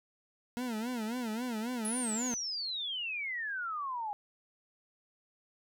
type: tone with vibrato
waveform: 40% pulse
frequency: 233.1 Hz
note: A#3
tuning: in tune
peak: -33 dBFS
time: 0.57-2.34 s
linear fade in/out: 0 ms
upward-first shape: sine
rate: 3.7 Hz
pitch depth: 150 cents each way
type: exponential sweep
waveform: sine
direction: down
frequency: 10720 to 808 Hz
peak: -34 dBFS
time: 1.85-4.13 s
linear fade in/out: 0 ms
effects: none